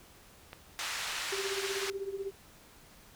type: click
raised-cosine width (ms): 0.3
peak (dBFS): -27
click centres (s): 0.531
type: band-pass noise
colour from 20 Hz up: pink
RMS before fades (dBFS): -37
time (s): 0.79-1.9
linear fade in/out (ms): 0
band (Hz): 1300 to 6900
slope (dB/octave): 12
type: tone with tremolo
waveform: sine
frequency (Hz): 392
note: G4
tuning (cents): 0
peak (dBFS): -31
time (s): 1.32-2.31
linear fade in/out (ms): 5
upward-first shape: triangle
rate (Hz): 16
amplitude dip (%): 85
effects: pink hiss -57 dBFS RMS until 3.15 s